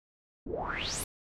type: noise with low-pass filter sweep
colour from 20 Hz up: pink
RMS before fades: -35 dBFS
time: 0.46-1.04 s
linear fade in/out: 5 ms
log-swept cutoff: 290 to 12000 Hz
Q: 8.5
effects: none